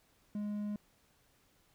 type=tone; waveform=triangle; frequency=207.7 Hz; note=G#3; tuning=in tune; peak=-33 dBFS; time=0.35-0.76 s; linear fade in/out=2 ms; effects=pink hiss -70 dBFS RMS until 1.74 s